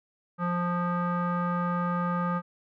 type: tone with low-pass filter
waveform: square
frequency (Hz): 175.5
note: F3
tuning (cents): +9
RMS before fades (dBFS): -28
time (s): 0.38-2.42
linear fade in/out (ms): 50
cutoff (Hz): 1300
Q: 5.5
effects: none